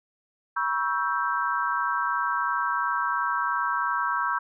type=chord; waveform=sine; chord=C# half-diminished seventh; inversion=third; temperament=equal with one note detuned; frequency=965.8 / 1108.7 / 1318.5 / 1568 Hz; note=B5 / C#6 / E6 / G6; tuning=-39 / 0 / 0 / 0 cents; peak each=-29 dBFS; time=0.56-4.39 s; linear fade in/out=10 ms; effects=none